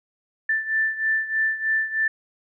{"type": "beating tone pair", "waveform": "sine", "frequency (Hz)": [1767, 1770.2], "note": ["A6", "A6"], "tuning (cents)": [7, 10], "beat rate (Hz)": 3.2, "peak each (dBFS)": [-22, -26], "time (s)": [0.49, 2.08], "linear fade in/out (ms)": 5, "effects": []}